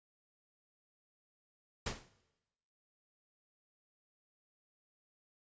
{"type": "noise with exponential decay", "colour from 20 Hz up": "pink", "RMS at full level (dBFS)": -33, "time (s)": [1.86, 2.09], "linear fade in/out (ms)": 5, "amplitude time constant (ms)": 50, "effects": ["noise-tail reverb RT60 1.0 s tail -19 dB re dry", "resampled to 16000 Hz"]}